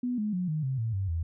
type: tone with pitch steps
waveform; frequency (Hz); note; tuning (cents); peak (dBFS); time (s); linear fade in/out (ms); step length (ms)
sine; 246.9 / 211.2 / 180.74 / 154.64 / 132.31 / 113.2 / 96.86 / 82.87; B3 / G#3 / F#3 / D#3 / C3 / A2 / G2 / E2; 0 / +29 / -40 / -10 / +20 / +50 / -20 / +10; -27; 0.03-1.23; 5; 150
effects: none